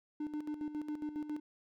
triangle tone with tremolo, 300.4 Hz, D4, 39 cents sharp, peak -33 dBFS, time 0.2-1.4 s, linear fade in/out 5 ms, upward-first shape square, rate 7.3 Hz, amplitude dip 65%, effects none

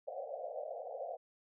pink band-pass noise, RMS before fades -43 dBFS, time 0.07-1.17 s, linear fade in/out 10 ms, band 490 to 740 Hz, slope 96 dB/octave, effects none

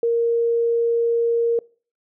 sine tone, 466.2 Hz, A#4, in tune, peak -16 dBFS, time 0.03-1.59 s, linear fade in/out 2 ms, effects noise-tail reverb RT60 0.4 s tail -24 dB re dry

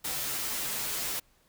white noise with comb filter, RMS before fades -33 dBFS, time 0.04-1.2 s, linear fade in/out 10 ms, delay 11 ms, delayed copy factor -1, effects pink hiss -66 dBFS RMS until 1.48 s

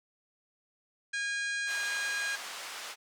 harmonic tone, 816 Hz, G#5, 31 cents flat, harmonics 2 / 3 / 4 / 5 / 6 / 7 / 8 / 9 / 10, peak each -32 / -40 / -45 / -43 / -50 / -50 / -46 / -54 / -47 dBFS, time 1.13-2.36 s, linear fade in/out 10 ms
pink band-pass noise, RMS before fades -42 dBFS, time 1.66-2.96 s, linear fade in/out 50 ms, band 950 to 8100 Hz, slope 12 dB/octave
effects none

